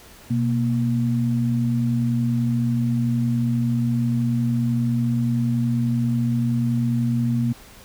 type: tone pair together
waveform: sine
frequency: 124.38 / 234.8 Hz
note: B2 / A#3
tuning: +13 / +13 cents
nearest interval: major seventh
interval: 1100 cents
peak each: -21 dBFS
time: 0.3-7.53 s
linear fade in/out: 10 ms
effects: pink hiss -46 dBFS RMS until 7.84 s